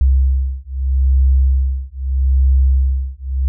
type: beating tone pair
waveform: sine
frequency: 65.8 / 66.59 Hz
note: C2 / C2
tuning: +10 / +31 cents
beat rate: 0.79 Hz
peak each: -14 dBFS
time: 0.01-3.48 s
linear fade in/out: 0 ms
effects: none